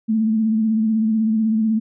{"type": "tone with vibrato", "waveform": "sine", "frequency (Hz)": 220, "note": "A3", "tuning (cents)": 0, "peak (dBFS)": -15, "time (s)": [0.08, 1.8], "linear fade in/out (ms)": 20, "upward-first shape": "sine", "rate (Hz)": 16, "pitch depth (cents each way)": 43, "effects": []}